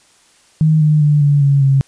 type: tone with pitch steps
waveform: sine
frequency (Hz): 156.5 / 152.22 / 148.06 / 144.01 / 140.07 / 136.24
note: D#3 / D#3 / D3 / D3 / C#3 / C#3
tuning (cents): +10 / -38 / +14 / -34 / +18 / -30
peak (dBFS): -8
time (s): 0.61-1.81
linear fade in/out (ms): 0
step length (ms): 200
effects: white hiss -51 dBFS RMS until 1.87 s + resampled to 22050 Hz